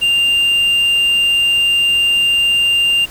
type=tone; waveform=triangle; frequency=2794 Hz; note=F7; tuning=in tune; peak=-9 dBFS; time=0.01-3.06 s; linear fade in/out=20 ms; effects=pink hiss -36 dBFS RMS until 3.1 s